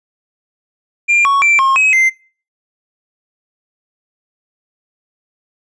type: tone with pitch steps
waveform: triangle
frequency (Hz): 2392 / 1111 / 2347 / 1073 / 2548 / 2081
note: D7 / C#6 / D7 / C6 / D#7 / C7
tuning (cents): +31 / +4 / -2 / +43 / +41 / -10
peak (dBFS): -7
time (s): 1.08-2.1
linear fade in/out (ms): 20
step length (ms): 170
effects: noise-tail reverb RT60 0.4 s tail -23 dB re dry + resampled to 22050 Hz